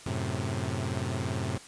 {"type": "chord", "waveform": "sawtooth", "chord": "F# diminished", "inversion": "none", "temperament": "equal", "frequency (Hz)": [92.5, 110, 130.81], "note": ["F#2", "A2", "C3"], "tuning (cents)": [0, 0, 0], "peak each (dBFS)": -30, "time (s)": [0.06, 1.58], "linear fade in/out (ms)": 5, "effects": ["white hiss -49 dBFS RMS until 1.67 s", "resampled to 22050 Hz"]}